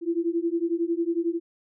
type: beating tone pair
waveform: sine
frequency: 332 / 343 Hz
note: E4 / F4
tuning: +12 / -31 cents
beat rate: 11 Hz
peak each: -26 dBFS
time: 0.01-1.4 s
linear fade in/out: 50 ms
effects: none